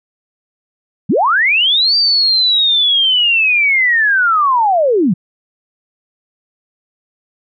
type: linear two-way sweep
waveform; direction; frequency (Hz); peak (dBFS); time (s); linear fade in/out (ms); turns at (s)
sine; up then down; 130.81 to 4699 to 154.9; -9; 1.09-5.14; 10; 1.96
effects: none